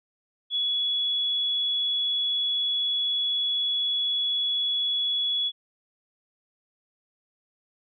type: tone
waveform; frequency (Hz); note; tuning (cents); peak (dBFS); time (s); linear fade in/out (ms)
sine; 3384; G#7; +32; -23; 0.5-5.52; 50
effects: none